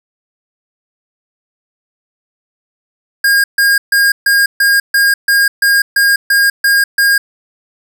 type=tone bursts; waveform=square; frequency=1621 Hz; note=G#6; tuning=42 cents flat; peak=-8 dBFS; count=12; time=3.24-7.18 s; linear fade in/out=5 ms; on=200 ms; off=140 ms; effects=none